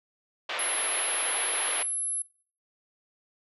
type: band-pass noise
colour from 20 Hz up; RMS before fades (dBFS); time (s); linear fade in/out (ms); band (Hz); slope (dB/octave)
white; -33; 0.49-1.83; 5; 400 to 3400; 24
type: tone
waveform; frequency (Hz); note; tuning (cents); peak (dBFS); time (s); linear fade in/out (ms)
sine; 11000; F9; -27; -28; 0.59-2.22; 2
effects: noise-tail reverb RT60 0.5 s tail -19 dB re dry